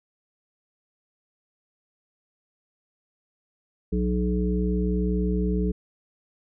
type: harmonic tone with a mistuned harmonic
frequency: 60.9 Hz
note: B1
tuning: 24 cents flat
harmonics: 1 / 3 / 5 / 7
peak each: -25 / -25 / -32 / -30 dBFS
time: 3.92-5.72 s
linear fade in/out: 10 ms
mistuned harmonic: 5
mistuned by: +24 cents
effects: none